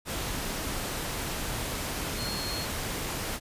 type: tone in noise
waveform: sine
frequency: 4274 Hz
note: C8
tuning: 36 cents sharp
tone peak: -35 dBFS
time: 2.16-2.67 s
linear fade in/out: 50 ms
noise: pink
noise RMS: -33 dBFS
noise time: 0.05-3.4 s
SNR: -5 dB
effects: resampled to 32000 Hz